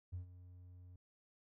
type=tone with ADSR envelope; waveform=triangle; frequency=90 Hz; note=F#2; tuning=47 cents flat; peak=-36 dBFS; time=0.12-0.96 s; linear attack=23 ms; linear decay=110 ms; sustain=-16 dB; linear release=4 ms; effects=tanh soft clip ceiling -38 dBFS